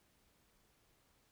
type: silence
effects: pink hiss -73 dBFS RMS until 1.31 s